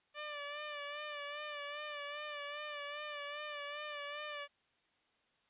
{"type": "tone with vibrato", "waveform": "10% pulse", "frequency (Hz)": 587.3, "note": "D5", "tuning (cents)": 0, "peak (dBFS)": -33, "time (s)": [0.14, 4.48], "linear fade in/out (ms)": 50, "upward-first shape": "sine", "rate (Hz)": 2.5, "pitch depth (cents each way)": 43, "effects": ["white hiss -75 dBFS RMS until 5.49 s", "resampled to 8000 Hz"]}